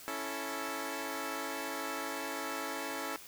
10% pulse chord, A major, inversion first, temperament equal, 277.2 / 329.6 / 440 Hz, C#4 / E4 / A4, 0 / 0 / 0 cents, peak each -32 / -33 / -33 dBFS, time 0.08-3.16 s, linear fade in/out 0 ms, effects white hiss -51 dBFS RMS until 3.27 s

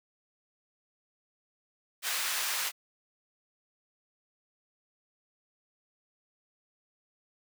pink high-pass noise, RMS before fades -32 dBFS, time 2.02-2.72 s, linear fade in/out 50 ms, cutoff 1400 Hz, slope 12 dB/octave, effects none

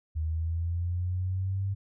sine linear sweep, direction up, 77.78 to 98.9 Hz, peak -27 dBFS, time 0.15-1.75 s, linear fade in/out 20 ms, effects none

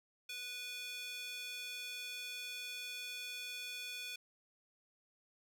square tone with high-pass filter, 492.3 Hz, B4, 6 cents flat, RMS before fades -45 dBFS, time 0.29-4.16 s, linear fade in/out 5 ms, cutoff 2800 Hz, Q 2.9, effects none

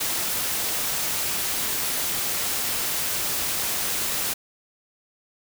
white noise, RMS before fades -26 dBFS, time 0-4.34 s, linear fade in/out 10 ms, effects none

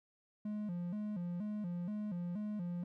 triangle tone with vibrato, 191.9 Hz, G3, 37 cents flat, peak -35 dBFS, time 0.45-2.84 s, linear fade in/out 5 ms, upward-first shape square, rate 2.1 Hz, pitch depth 160 cents each way, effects none

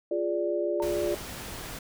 sine chord, D diminished, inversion first, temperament equal with one note detuned, 349.2 / 415.3 / 585.6 Hz, F4 / Ab4 / D5, 0 / 0 / -5 cents, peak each -29 / -32 / -29 dBFS, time 0.11-1.15 s, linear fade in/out 5 ms
sine tone with exponential decay, 911 Hz, A#5, 40 cents flat, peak -30 dBFS, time 0.8-0.98 s, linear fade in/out 0 ms, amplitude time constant 39 ms
pink noise, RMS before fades -39 dBFS, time 0.82-1.79 s, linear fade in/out 5 ms
effects none

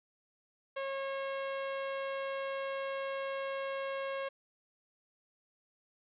sawtooth tone, 544 Hz, C#5, 33 cents flat, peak -31 dBFS, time 0.76-4.29 s, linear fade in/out 10 ms, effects resampled to 8000 Hz + 10-bit

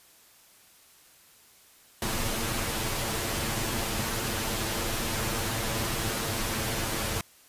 pink noise with comb filter, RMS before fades -30 dBFS, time 2.02-7.21 s, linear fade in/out 2 ms, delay 8.9 ms, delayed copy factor +0.6, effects white hiss -57 dBFS RMS until 7.48 s + resampled to 32000 Hz

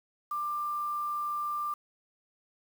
sine tone with quantisation, 1187 Hz, D6, 18 cents sharp, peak -30 dBFS, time 0.31-1.74 s, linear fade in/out 5 ms, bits 8, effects none

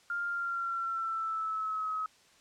sine tone with pitch glide, 1400 to 1276.4 Hz, F6 to D#6, +4 to +44 cents, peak -31 dBFS, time 0.1-2.06 s, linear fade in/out 2 ms, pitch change -160 cents, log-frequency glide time 0.28-1.89 s, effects white hiss -62 dBFS RMS until 2.4 s + low-pass 7000 Hz 12 dB/octave

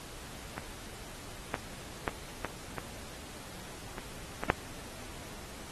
clicks, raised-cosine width 0.5 ms, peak -21 / -15 / -14 / -17 / -20 / -23 / -18 / -8 dBFS, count 8, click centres 0.58 / 1.542 / 2.078 / 2.447 / 2.783 / 3.982 / 4.436 / 4.501 s, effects pink hiss -47 dBFS RMS until 5.71 s + AAC 32 kbps

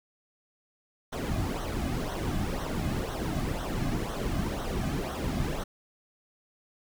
brown noise with flanger, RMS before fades -31 dBFS, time 1.12-5.64 s, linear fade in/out 10 ms, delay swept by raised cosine 0.41 to 2.21 ms, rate 2 Hz, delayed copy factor -0.7, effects none

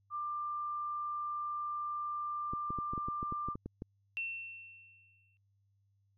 sine tone, 1189 Hz, D6, 21 cents sharp, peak -35 dBFS, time 0.1-3.56 s, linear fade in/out 50 ms
clicks, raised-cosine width 3 ms, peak -28 dBFS, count 12, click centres 2.535 / 2.705 / 2.787 / 2.935 / 2.978 / 3.085 / 3.229 / 3.324 / 3.486 / 3.555 / 3.66 / 3.821 s
sine tone with exponential decay, 2700 Hz, E7, 41 cents sharp, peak -33 dBFS, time 4.17-5.37 s, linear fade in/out 0 ms, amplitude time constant 260 ms
effects added 99 Hz sine -70 dBFS peak until 6.17 s

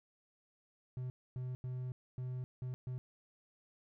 triangle tone bursts at uneven times, 126.8 Hz, B2, 46 cents sharp, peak -36 dBFS, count 6, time 0.97-1.1 / 1.36-1.55 / 1.64-1.92 / 2.18-2.44 / 2.62-2.74 / 2.87-2.98 s, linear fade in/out 0 ms, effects none

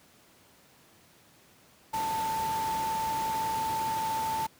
sine tone in noise, 887 Hz, A5, 14 cents sharp, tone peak -28 dBFS, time 1.93-4.47 s, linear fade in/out 10 ms, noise pink, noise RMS -38 dBFS, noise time 1.93-4.47 s, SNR +7 dB, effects pink hiss -59 dBFS RMS until 4.59 s + high-pass 100 Hz 12 dB/octave

